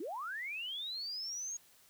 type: linear sweep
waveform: sine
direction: up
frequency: 277.2 to 6645 Hz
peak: -38 dBFS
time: 0-1.57 s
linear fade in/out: 5 ms
effects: white hiss -64 dBFS RMS until 1.89 s